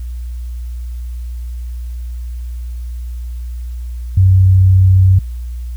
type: tone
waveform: sine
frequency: 94.1 Hz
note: F#2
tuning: 30 cents sharp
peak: -5 dBFS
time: 4.17-5.19 s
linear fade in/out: 5 ms
effects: added 60 Hz sine -21 dBFS peak until 5.76 s + white hiss -50 dBFS RMS until 5.76 s